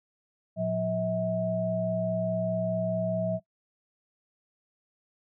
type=tone cluster; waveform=sine; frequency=115.8 / 180.6 / 644 Hz; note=A#2 / F#3 / E5; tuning=-11 / -42 / -41 cents; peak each=-35 / -30 / -28 dBFS; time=0.56-3.4 s; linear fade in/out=50 ms; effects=noise-tail reverb RT60 0.1 s tail -19 dB re dry